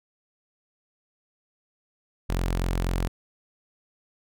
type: tone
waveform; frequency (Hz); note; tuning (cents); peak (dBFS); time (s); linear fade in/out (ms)
sawtooth; 44.13; F1; +19; -20; 2.29-3.08; 10
effects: none